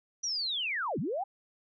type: linear two-way sweep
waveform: sine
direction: down then up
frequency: 5920 to 124.3 to 823 Hz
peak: -30 dBFS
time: 0.23-1.24 s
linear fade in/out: 10 ms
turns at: 0.99 s
effects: none